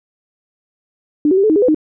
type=tone with pitch steps; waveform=sine; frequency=297.8 / 376.6 / 392.4 / 433.2 / 314.4 / 409 / 502 / 309 Hz; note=D4 / F#4 / G4 / A4 / D#4 / G#4 / B4 / D#4; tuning=+24 / +31 / +2 / -27 / +18 / -26 / +28 / -12 cents; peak=-9 dBFS; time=1.25-1.746 s; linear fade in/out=2 ms; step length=62 ms; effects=none